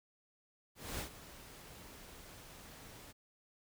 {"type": "noise with ADSR envelope", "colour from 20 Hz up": "pink", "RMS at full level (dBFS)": -40, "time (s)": [0.75, 3.13], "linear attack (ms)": 240, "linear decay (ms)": 100, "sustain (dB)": -14, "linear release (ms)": 25, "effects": []}